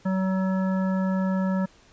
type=harmonic tone; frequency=188.9 Hz; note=F#3; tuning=36 cents sharp; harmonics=1 / 3 / 5 / 7 / 9; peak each=-22 / -32 / -36 / -39 / -41 dBFS; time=0.05-1.66 s; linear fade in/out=10 ms; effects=pink hiss -56 dBFS RMS until 1.92 s + resampled to 16000 Hz